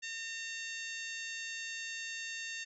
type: harmonic tone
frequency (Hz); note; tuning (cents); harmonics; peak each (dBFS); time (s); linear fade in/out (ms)
910; A#5; -42; 2 / 3 / 4 / 5 / 6 / 7 / 8; -43 / -44 / -48 / -50 / -55 / -48 / -52; 0.02-2.65; 20
effects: none